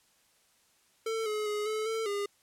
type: tone with pitch steps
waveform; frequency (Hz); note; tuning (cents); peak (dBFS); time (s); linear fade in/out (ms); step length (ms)
square; 447.3 / 425.4 / 418.6 / 432.8 / 446.6 / 405.7; A4 / G#4 / G#4 / A4 / A4 / G#4; +28 / +42 / +14 / -29 / +26 / -41; -31; 1.06-2.26; 5; 200
effects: white hiss -67 dBFS RMS until 2.42 s + low-pass 11000 Hz 12 dB/octave